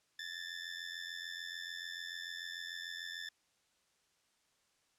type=ring-modulated tone; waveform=20% pulse; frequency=1760 Hz; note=A6; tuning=in tune; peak=-34 dBFS; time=0.19-3.29 s; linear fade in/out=0 ms; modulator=43.4 Hz; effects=white hiss -75 dBFS RMS until 4.98 s + low-pass 8000 Hz 12 dB/octave